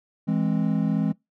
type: chord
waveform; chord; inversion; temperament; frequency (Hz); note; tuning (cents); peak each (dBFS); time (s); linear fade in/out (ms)
triangle; E augmented; none; equal with one note detuned; 164.81 / 207.7 / 263.4; E3 / G#3 / B#3; 0 / 0 / +12; -23 / -22 / -25; 0.27-1.13; 20
effects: noise-tail reverb RT60 0.2 s tail -24 dB re dry